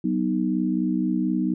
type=chord; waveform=sine; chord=B major; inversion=second; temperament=equal with one note detuned; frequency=188.12 / 246.9 / 311.1 Hz; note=F#3 / B3 / D#4; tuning=+29 / 0 / 0 cents; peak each=-25 dBFS; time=0.04-1.54 s; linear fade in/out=5 ms; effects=none